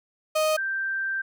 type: tone pair in turn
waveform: 35% pulse / sine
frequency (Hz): 622.3 / 1569.9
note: D#5 / G6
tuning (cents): 0 / +2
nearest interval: octave + major third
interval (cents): 1602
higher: second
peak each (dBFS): -19 / -25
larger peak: first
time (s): 0.35-0.57 / 0.57-1.22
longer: second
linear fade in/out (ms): 10
effects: none